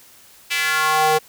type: tone with high-pass filter sweep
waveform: square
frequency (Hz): 155.56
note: D#3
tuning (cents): 0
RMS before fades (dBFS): -18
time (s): 0.5-1.19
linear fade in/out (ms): 20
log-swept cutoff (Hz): 2500 to 540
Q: 2.6
effects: white hiss -48 dBFS RMS until 1.28 s